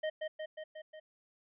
square tone with echo, 622.3 Hz, D#5, in tune, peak -33 dBFS, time 0.03-0.1 s, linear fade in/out 10 ms, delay 180 ms, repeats 5, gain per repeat -3 dB, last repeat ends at 1 s, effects resampled to 8000 Hz

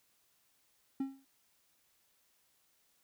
triangle tone with exponential decay, 270 Hz, C#4, 45 cents flat, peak -28 dBFS, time 1-1.25 s, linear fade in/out 5 ms, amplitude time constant 53 ms, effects white hiss -73 dBFS RMS until 3.03 s

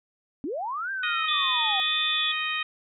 sine linear two-way sweep, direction up then down, 246.9 to 1600 to 752 Hz, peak -28 dBFS, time 0.44-1.8 s, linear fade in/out 0 ms, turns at 0.91 s
harmonic tone, 622.3 Hz, D#5, in tune, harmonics 2 / 3 / 4 / 5 / 6, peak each -33 / -32 / -30 / -34 / -35 dBFS, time 1.03-2.63 s, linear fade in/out 5 ms
sine tone with vibrato, 3473 Hz, A7, 23 cents flat, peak -25 dBFS, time 1.28-2.32 s, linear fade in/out 5 ms, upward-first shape sine, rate 1.7 Hz, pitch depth 22 cents each way
effects none

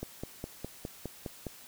click train, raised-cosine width 2 ms, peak -23 dBFS, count 8, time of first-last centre 0.03-1.467 s, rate 4.87 Hz, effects white hiss -52 dBFS RMS until 1.67 s

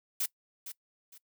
blue noise with echo, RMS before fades -31 dBFS, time 0.2-0.26 s, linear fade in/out 5 ms, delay 460 ms, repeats 2, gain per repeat -11 dB, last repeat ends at 1.18 s, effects noise-tail reverb RT60 0.1 s tail -21 dB re dry

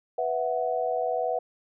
sine chord, B suspended fourth, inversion none, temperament equal, 493.9 / 659.3 / 740 Hz, B4 / E5 / F#5, 0 / 0 / 0 cents, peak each -29 dBFS, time 0.18-1.39 s, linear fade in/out 5 ms, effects none

